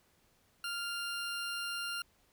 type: tone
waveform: 20% pulse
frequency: 1396.9 Hz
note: F6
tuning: in tune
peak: -31 dBFS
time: 0.64-2.02 s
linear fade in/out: 2 ms
effects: pink hiss -70 dBFS RMS until 2.32 s